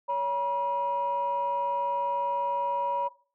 sine tone pair together, 561 / 962.8 Hz, C#5 / B5, +21 / -44 cents, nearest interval major sixth, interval 935 cents, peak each -31 / -25 dBFS, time 0.08-3.09 s, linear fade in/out 20 ms, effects noise-tail reverb RT60 0.4 s tail -18 dB re dry + tanh soft clip ceiling -20 dBFS

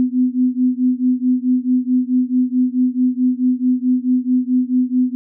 sine beating tone pair, 250.4 / 255 Hz, B3 / C4, +24 / -44 cents, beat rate 4.6 Hz, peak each -16 / -17 dBFS, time 0-5.15 s, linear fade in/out 0 ms, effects none

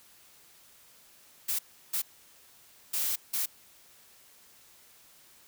blue noise bursts at uneven times, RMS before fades -30 dBFS, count 4, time 1.48-1.59 / 1.93-2.02 / 2.93-3.16 / 3.33-3.46 s, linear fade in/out 10 ms, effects white hiss -58 dBFS RMS until 5.47 s

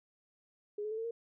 sine tone with pitch steps, 415.3 / 427 / 439 / 451.3 / 464 Hz, G#4 / G#4 / A4 / A4 / A#4, 0 / +48 / -4 / +44 / -8 cents, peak -35 dBFS, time 0.78-1.11 s, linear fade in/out 5 ms, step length 66 ms, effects none

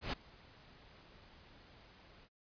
pink noise with ADSR envelope, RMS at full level -36 dBFS, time 0.01-2.29 s, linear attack 120 ms, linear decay 8 ms, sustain -24 dB, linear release 58 ms, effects noise-tail reverb RT60 0.1 s tail -25 dB re dry + resampled to 11025 Hz

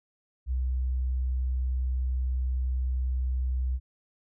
sine tone, 63.6 Hz, C2, 48 cents flat, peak -25 dBFS, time 0.46-3.8 s, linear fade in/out 50 ms, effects none

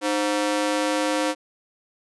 sawtooth ring-modulated tone, 415.3 Hz, G#4, in tune, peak -14 dBFS, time 0.01-1.35 s, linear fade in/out 50 ms, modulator 109 Hz, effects resampled to 24000 Hz

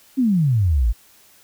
sine exponential sweep, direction down, 277.2 to 49.45 Hz, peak -14 dBFS, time 0.17-0.93 s, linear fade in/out 20 ms, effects white hiss -52 dBFS RMS until 1.43 s

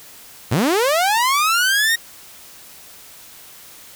sawtooth linear sweep, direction up, 93.3 to 1884 Hz, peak -11 dBFS, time 0.51-1.96 s, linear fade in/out 10 ms, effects white hiss -42 dBFS RMS until 3.95 s

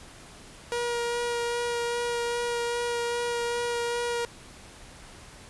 sawtooth tone with vibrato, 476 Hz, A#4, 36 cents sharp, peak -23 dBFS, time 0.72-4.25 s, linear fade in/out 0 ms, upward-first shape sine, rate 2.5 Hz, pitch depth 11 cents each way, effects pink hiss -48 dBFS RMS until 5.49 s + resampled to 24000 Hz

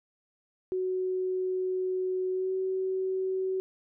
sine tone with pitch glide, 371.2 to 377.3 Hz, F#4 to F#4, +6 to +34 cents, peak -27 dBFS, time 0.72-3.6 s, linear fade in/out 0 ms, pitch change +28 cents, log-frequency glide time 2.31-2.53 s, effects none

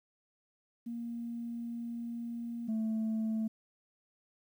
sine tone pair in turn, 234.4 / 220.6 Hz, A#3 / A3, +10 / +5 cents, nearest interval minor second, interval 105 cents, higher first, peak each -36 / -28 dBFS, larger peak second, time 0.86-2.68 / 2.68-3.48 s, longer first, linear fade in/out 10 ms, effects tanh soft clip ceiling -29 dBFS + 11-bit

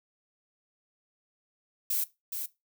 violet noise with echo, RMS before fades -29 dBFS, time 1.9-2.04 s, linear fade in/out 5 ms, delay 420 ms, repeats 1, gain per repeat -6 dB, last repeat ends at 2.46 s, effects noise-tail reverb RT60 0.2 s tail -17 dB re dry

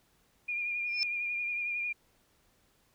sine tone with vibrato, 2417 Hz, D7, 49 cents sharp, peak -31 dBFS, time 0.48-1.93 s, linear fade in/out 10 ms, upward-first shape triangle, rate 11 Hz, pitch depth 35 cents each way
sine tone with exponential growth, 5260 Hz, E8, 5 cents flat, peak -24 dBFS, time 0.87-1.03 s, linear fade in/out 0 ms, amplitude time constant 33 ms
effects pink hiss -69 dBFS RMS until 2.94 s

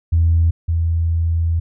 sine tone pair in turn, 83 / 83 Hz, E2 / E2, +12 / +12 cents, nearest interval unison, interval 0 cents, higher neither, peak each -10 / -14 dBFS, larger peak first, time 0.12-0.51 / 0.68-1.6 s, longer second, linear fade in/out 10 ms, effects tanh soft clip ceiling -6 dBFS

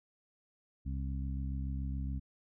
harmonic tone, 67.1 Hz, C2, 44 cents sharp, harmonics 1 / 2 / 3 / 4, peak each -35 / -41 / -45 / -47 dBFS, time 0.85-2.2 s, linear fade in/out 20 ms, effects none

